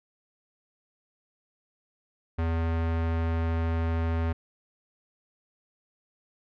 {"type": "tone with low-pass filter", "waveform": "square", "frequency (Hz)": 82.41, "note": "E2", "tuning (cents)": 0, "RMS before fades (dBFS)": -27, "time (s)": [2.38, 4.33], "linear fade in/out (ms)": 10, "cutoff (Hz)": 2000, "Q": 0.87, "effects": []}